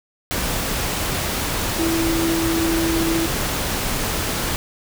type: tone in noise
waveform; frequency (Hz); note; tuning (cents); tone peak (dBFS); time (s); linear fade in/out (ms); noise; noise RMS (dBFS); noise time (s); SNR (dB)
sine; 329.6; E4; 0; -19; 1.79-3.26; 0; pink; -23; 0.31-4.56; +1
effects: none